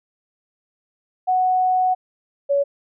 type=tone pair in turn; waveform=sine; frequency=740 / 563.1 Hz; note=F#5 / C#5; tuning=0 / +27 cents; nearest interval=perfect fourth; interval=473 cents; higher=first; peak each=-15 dBFS; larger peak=neither; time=1.27-1.95 / 2.49-2.64 s; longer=first; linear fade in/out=20 ms; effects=none